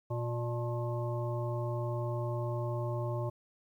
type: harmonic tone with a mistuned harmonic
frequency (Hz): 119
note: A#2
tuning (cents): +36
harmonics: 1 / 3 / 5 / 7 / 9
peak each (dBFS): -33 / -40 / -39 / -45 / -45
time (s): 0.1-3.3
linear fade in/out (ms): 10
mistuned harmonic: 7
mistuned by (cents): +80
effects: 11-bit